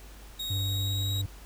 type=tone with pitch glide; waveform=40% pulse; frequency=3769 to 3819 Hz; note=A#7 to A#7; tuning=+18 to +41 cents; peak=-31 dBFS; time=0.39-1.22 s; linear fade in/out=10 ms; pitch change=+23 cents; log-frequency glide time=0.5-1.1 s
type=tone with vibrato; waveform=triangle; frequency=98 Hz; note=G2; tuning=in tune; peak=-26 dBFS; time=0.5-1.26 s; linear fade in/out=5 ms; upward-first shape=square; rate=20 Hz; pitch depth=36 cents each way
effects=added 50 Hz sine -46 dBFS peak until 1.45 s + pink hiss -52 dBFS RMS until 1.45 s